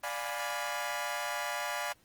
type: chord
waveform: 20% pulse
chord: D diminished seventh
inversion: none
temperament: equal with one note detuned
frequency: 587.3 / 706.6 / 830.6 / 987.8 Hz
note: D5 / F5 / Ab5 / Cb6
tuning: 0 / +20 / 0 / 0 cents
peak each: -34 dBFS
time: 0.03-1.93 s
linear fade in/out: 10 ms
effects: pink hiss -66 dBFS RMS until 2.04 s + Opus 24 kbps